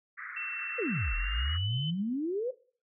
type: band-pass noise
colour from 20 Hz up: white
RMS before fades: -42 dBFS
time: 0.17-1.58 s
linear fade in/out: 20 ms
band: 1200 to 2100 Hz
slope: 96 dB/octave
type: tone with pitch glide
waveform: sine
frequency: 2689 to 3036 Hz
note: E7 to F#7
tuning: +34 to +44 cents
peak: -35 dBFS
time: 0.36-1.91 s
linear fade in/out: 10 ms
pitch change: +210 cents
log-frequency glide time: 1.11-1.73 s
type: exponential two-way sweep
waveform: sine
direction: down then up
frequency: 530 to 39.77 to 530 Hz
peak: -29 dBFS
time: 0.78-2.51 s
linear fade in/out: 10 ms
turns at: 1.16 s
effects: noise-tail reverb RT60 0.4 s tail -17 dB re dry